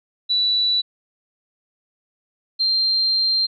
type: tone pair in turn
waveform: sine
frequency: 3951 / 4168 Hz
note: B7 / C8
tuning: 0 / -7 cents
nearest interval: minor second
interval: 93 cents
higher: second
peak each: -16 dBFS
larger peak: neither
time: 0.29-0.82 / 2.59-3.47 s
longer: second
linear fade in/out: 20 ms
effects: none